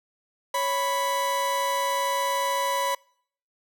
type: tone pair together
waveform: 40% pulse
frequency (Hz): 554.4 / 987.8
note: C#5 / B5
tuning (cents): 0 / 0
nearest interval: minor seventh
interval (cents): 1000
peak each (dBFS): -28 / -24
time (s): 0.54-2.95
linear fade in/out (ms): 5
effects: noise-tail reverb RT60 0.6 s tail -26 dB re dry